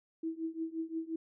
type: tone with tremolo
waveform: sine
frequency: 325 Hz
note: E4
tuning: 24 cents flat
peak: -31 dBFS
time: 0.23-1.16 s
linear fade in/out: 5 ms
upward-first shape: triangle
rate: 5.7 Hz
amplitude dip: 95%
effects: none